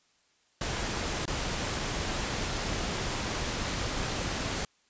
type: noise with dropouts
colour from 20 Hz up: pink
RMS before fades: -32 dBFS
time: 0.61-4.65 s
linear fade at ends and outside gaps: 2 ms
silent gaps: 1.255-1.278 s
effects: white hiss -68 dBFS RMS until 4.89 s + resampled to 16000 Hz